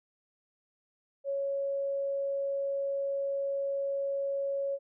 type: tone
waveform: sine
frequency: 554.4 Hz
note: C#5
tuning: in tune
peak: -29 dBFS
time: 1.24-4.79 s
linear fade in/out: 50 ms
effects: none